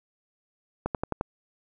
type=click train; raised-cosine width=1 ms; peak=-13 dBFS; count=5; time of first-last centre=0.86-1.211 s; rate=11.4 Hz; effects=none